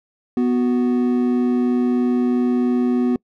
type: tone pair together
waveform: triangle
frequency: 246.9 / 369.9 Hz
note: B3 / F#4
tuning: 0 / 0 cents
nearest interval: perfect fifth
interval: 700 cents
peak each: -14 / -21 dBFS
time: 0.37-3.16 s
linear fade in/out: 2 ms
effects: noise-tail reverb RT60 0.1 s tail -25 dB re dry